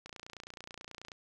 click train, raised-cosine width 0.2 ms, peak -28 dBFS, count 32, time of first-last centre 0.06-1.118 s, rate 29.3 Hz, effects none

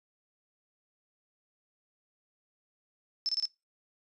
sine tone bursts, 5274 Hz, E8, in tune, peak -27 dBFS, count 4, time 3.26-3.454 s, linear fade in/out 0 ms, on 29 ms, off 26 ms, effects noise-tail reverb RT60 0.2 s tail -20 dB re dry + resampled to 24000 Hz

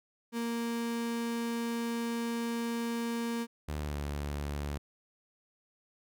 35% pulse tone, 233.1 Hz, A#3, in tune, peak -30 dBFS, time 0.32-3.47 s, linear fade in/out 50 ms
sawtooth tone with pitch glide, 75 to 72.4 Hz, D2 to D2, +37 to -24 cents, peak -30 dBFS, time 3.68-4.78 s, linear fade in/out 10 ms, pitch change -61 cents, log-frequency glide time 3.8-3.96 s
effects none

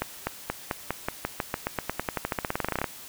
accelerating click train, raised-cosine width 0.5 ms, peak -11 dBFS, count 29, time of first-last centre 0.02-2.842 s, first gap 250 ms, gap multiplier 0.92, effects white hiss -44 dBFS RMS until 3.08 s

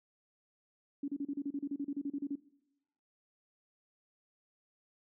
sine tone bursts, 282.5 Hz, C#4, 33 cents sharp, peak -33 dBFS, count 16, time 1.03-2.356 s, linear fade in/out 5 ms, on 51 ms, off 34 ms, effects noise-tail reverb RT60 0.9 s tail -20 dB re dry

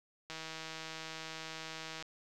click train, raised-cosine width 0.2 ms, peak -26 dBFS, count 277, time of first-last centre 0.3-2.025 s, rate 160 Hz, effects 11-bit

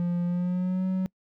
triangle tone with pitch glide, 174.61 to 187.14 Hz, F3 to F#3, 0 to +20 cents, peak -22 dBFS, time 0-1.06 s, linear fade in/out 0 ms, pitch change +120 cents, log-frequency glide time 0.25-0.86 s, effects noise-tail reverb RT60 0.1 s tail -25 dB re dry

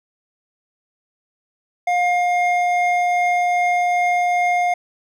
triangle tone pair together, 710.5 / 2129 Hz, F5 / C7, +30 / +30 cents, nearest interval octave + perfect fifth, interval 1900 cents, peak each -14 / -21 dBFS, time 1.87-4.74 s, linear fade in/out 5 ms, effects none

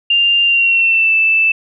sine tone with pitch glide, 2794 to 2642 Hz, F7 to E7, 0 to +3 cents, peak -9 dBFS, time 0.1-1.52 s, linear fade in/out 5 ms, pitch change -97 cents, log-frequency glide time 0.44-1.14 s, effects none

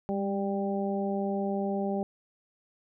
harmonic tone with a mistuned harmonic, 197.2 Hz, G3, 11 cents sharp, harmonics 1 / 2 / 3 / 4, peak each -30 / -33 / -35 / -36 dBFS, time 0.09-2.03 s, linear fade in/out 0 ms, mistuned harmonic 1, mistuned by +24 cents, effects none

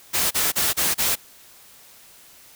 white noise bursts, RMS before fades -21 dBFS, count 5, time 0.13-1.158 s, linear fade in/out 20 ms, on 180 ms, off 32 ms, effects white hiss -49 dBFS RMS until 2.55 s

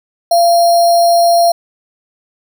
sine tone with sample-and-hold, 686 Hz, F5, 31 cents flat, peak -6 dBFS, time 0.31-1.52 s, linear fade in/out 5 ms, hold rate 4900 Hz, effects none

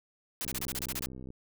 white noise bursts, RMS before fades -35 dBFS, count 10, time 0.41-1.06 s, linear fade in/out 0 ms, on 38 ms, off 30 ms
click train, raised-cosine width 3 ms, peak -32 dBFS, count 56, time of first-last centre 0.45-1.304 s, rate 64.4 Hz
effects none

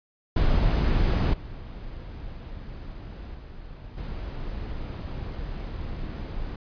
brown noise with level steps, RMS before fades -21 / -38 / -41 / -33 dBFS, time 0.36-6.56 s, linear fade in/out 5 ms, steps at 1.33 / 3.34 / 3.97 s, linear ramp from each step 10 ms, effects resampled to 11025 Hz

